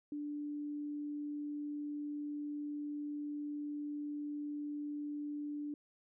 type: tone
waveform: sine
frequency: 293.7 Hz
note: D4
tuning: in tune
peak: -38 dBFS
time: 0.12-5.74 s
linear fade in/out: 2 ms
effects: none